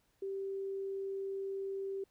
sine tone, 390 Hz, G4, 9 cents flat, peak -36 dBFS, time 0.22-2.04 s, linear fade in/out 5 ms, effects pink hiss -75 dBFS RMS until 2.1 s

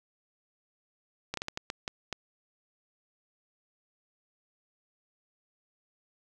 slowing click train, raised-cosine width 0.2 ms, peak -16 dBFS, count 8, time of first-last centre 1.34-2.127 s, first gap 33 ms, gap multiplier 1.4, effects none

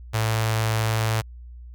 sawtooth tone with notch filter, 110.8 Hz, A2, 13 cents sharp, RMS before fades -23 dBFS, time 0.13-1.22 s, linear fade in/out 20 ms, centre 260 Hz, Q 0.52, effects added 60 Hz sine -38 dBFS peak until 1.74 s

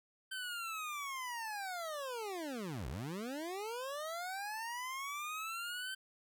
25% pulse linear two-way sweep, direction down then up, 1552 to 55 to 1552 Hz, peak -36 dBFS, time 0.31-5.95 s, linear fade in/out 10 ms, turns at 2.88 s, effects none

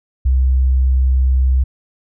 sine tone, 64.8 Hz, C2, 16 cents flat, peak -10 dBFS, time 0.25-1.64 s, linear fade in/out 10 ms, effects none

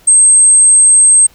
sine tone, 8372 Hz, C9, in tune, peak -3 dBFS, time 0.07-1.27 s, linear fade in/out 10 ms, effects pink hiss -46 dBFS RMS until 1.34 s

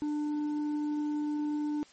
sine tone with tanh clipping, 297.6 Hz, D4, 23 cents sharp, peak -30 dBFS, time 0.02-1.83 s, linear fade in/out 0 ms, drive 5 dB, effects white hiss -58 dBFS RMS until 1.92 s + MP3 32 kbps

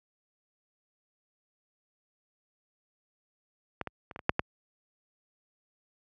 clicks, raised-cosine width 0.5 ms, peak -17 / -20 / -27 / -24 / -26 / -6 / -10 dBFS, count 7, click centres 3.813 / 3.873 / 4.112 / 4.161 / 4.192 / 4.294 / 4.394 s, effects high-pass 60 Hz 12 dB/octave

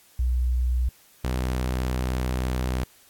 sine / sawtooth tone pair in turn, 61.74 / 63.11 Hz, B1 / B1, 0 / +38 cents, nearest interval unison, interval 38 cents, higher second, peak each -20 dBFS, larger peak neither, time 0.19-0.89 / 1.24-2.84 s, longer second, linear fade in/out 5 ms, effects white hiss -56 dBFS RMS until 3.09 s + AAC 64 kbps

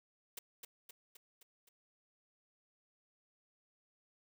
white noise with echo, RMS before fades -45 dBFS, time 0.37-0.39 s, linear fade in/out 5 ms, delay 260 ms, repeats 5, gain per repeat -4 dB, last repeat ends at 1.69 s, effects none

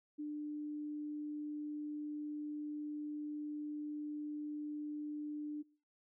sine tone, 298.2 Hz, D4, 27 cents sharp, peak -39 dBFS, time 0.18-5.63 s, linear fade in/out 20 ms, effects noise-tail reverb RT60 0.5 s tail -26 dB re dry

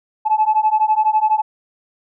sine beating tone pair, 857 / 869 Hz, A5 / A5, -46 / -22 cents, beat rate 12 Hz, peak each -15 dBFS, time 0.25-1.42 s, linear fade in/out 20 ms, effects tanh soft clip ceiling -6 dBFS

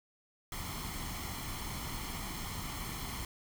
pink noise with comb filter, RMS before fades -40 dBFS, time 0.52-3.25 s, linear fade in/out 2 ms, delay 0.94 ms, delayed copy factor +0.6, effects none

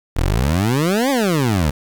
20% pulse exponential two-way sweep, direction up then down, 36.71 to 287 to 68.1 Hz, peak -10 dBFS, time 0.16-1.71 s, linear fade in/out 10 ms, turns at 1.1 s, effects 7-bit

